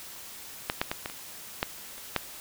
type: clicks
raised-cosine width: 0.3 ms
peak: -10 / -9 / -13 / -16 / -24 / -9 / -29 / -8 dBFS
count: 8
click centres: 0.699 / 0.815 / 0.915 / 1.059 / 1.099 / 1.629 / 1.98 / 2.163 s
effects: white hiss -44 dBFS RMS until 2.4 s